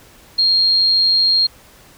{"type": "tone", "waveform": "sine", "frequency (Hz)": 4231, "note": "C8", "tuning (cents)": 19, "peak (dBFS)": -11, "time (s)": [0.38, 1.47], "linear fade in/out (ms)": 10, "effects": ["pink hiss -46 dBFS RMS until 1.97 s"]}